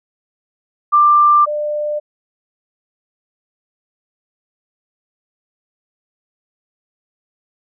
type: tone pair in turn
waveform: sine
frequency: 1185 / 597 Hz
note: D6 / D5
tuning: +15 / +28 cents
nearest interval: octave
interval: 1187 cents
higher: first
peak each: -7 / -17 dBFS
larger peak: first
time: 0.92-1.46 / 1.46-2 s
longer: neither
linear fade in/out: 20 ms
effects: none